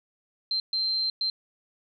sine tone bursts at uneven times, 4133 Hz, C8, 22 cents flat, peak -24 dBFS, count 3, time 0.51-0.6 / 0.73-1.1 / 1.21-1.3 s, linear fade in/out 2 ms, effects none

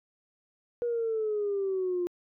sine exponential sweep, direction down, 482.5 to 349.2 Hz, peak -26 dBFS, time 0.82-2.07 s, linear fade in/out 0 ms, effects tanh soft clip ceiling -22 dBFS

